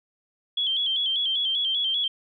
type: tone with vibrato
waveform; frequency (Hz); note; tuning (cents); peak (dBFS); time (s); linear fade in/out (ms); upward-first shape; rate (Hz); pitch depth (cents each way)
sine; 3254; G#7; -36; -22; 0.57-2.08; 5; square; 5.1; 59
effects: none